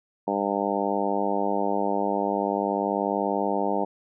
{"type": "harmonic tone", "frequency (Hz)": 100.4, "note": "G2", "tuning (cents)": 42, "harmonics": [2, 3, 4, 5, 6, 7, 8, 9], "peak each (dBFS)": [-31, -31, -31, -31, -31, -31, -31, -31], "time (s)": [0.27, 3.85], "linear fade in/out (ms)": 10, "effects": []}